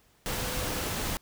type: tone in noise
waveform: sine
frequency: 503 Hz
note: B4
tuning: 32 cents sharp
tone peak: -42 dBFS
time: 0.28-0.85 s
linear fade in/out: 0 ms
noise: pink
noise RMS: -32 dBFS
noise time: 0.26-1.17 s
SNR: -13 dB
effects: pink hiss -64 dBFS RMS until 1.21 s